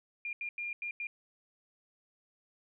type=tone bursts at uneven times; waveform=sine; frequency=2406 Hz; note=D7; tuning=41 cents sharp; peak=-35 dBFS; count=5; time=0.25-0.33 / 0.41-0.49 / 0.58-0.73 / 0.82-0.91 / 1-1.07 s; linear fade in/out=2 ms; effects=none